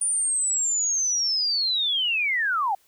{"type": "linear sweep", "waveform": "sine", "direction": "down", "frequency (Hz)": [9397, 740], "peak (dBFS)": -21, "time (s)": [0.01, 2.75], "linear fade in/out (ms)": 5, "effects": ["white hiss -62 dBFS RMS until 2.87 s"]}